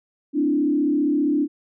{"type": "tone with frequency modulation", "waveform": "sine", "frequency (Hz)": 293.7, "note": "D4", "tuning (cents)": 0, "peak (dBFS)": -17, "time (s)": [0.33, 1.48], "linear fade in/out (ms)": 50, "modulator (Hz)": 35.1, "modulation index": 0.93, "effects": []}